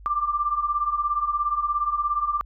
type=beating tone pair; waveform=sine; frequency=1170 / 1187 Hz; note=D6 / D6; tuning=-7 / +18 cents; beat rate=17 Hz; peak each=-27 / -23 dBFS; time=0.06-2.41 s; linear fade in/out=0 ms; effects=added 50 Hz sine -42 dBFS peak until 2.45 s